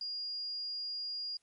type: tone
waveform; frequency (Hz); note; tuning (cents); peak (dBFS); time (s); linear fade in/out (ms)
sine; 4840; D#8; -49; -36; 0.01-1.37; 2
effects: white hiss -75 dBFS RMS until 1.42 s + MP3 48 kbps